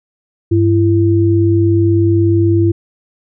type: tone pair together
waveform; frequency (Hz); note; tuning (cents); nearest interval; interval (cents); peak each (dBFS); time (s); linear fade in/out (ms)
sine; 100 / 336.4; G2 / E4; +35 / +35; octave + major sixth; 2100; -11; 0.51-2.72; 10
effects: none